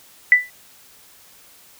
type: tone with exponential decay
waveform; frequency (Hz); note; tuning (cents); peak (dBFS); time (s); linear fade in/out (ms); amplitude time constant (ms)
sine; 1984; B6; +7; -4; 0.32-0.5; 1; 37
effects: white hiss -49 dBFS RMS until 1.79 s